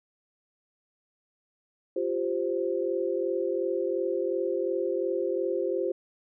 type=chord; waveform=sine; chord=F suspended second; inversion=none; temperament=equal; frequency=349.2 / 392 / 523.3 Hz; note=F4 / G4 / C5; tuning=0 / 0 / 0 cents; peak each=-30 dBFS; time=1.96-5.92 s; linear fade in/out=5 ms; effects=none